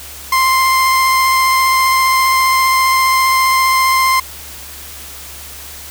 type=tone with vibrato; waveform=30% pulse; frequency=1048 Hz; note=C6; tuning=2 cents sharp; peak=-7 dBFS; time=0.32-4.2 s; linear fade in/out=5 ms; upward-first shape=sine; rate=15 Hz; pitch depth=9 cents each way; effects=added 71 Hz sine -38 dBFS peak until 5.9 s + white hiss -32 dBFS RMS until 5.9 s